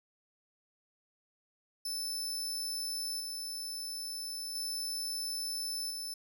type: tone with tremolo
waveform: sawtooth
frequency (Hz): 5274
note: E8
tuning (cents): 0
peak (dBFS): -32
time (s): 1.85-6.14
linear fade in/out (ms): 5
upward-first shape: square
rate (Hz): 0.37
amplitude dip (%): 30
effects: none